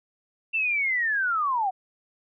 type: linear sweep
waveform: sine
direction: down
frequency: 2707 to 725 Hz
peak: -22 dBFS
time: 0.53-1.71 s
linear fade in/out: 20 ms
effects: none